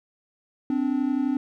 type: tone pair together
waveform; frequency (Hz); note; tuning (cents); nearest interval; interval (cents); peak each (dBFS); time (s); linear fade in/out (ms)
triangle; 258.9 / 290.6; C4 / D4; -18 / -18; major second; 200; -22 / -23; 0.7-1.37; 2
effects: none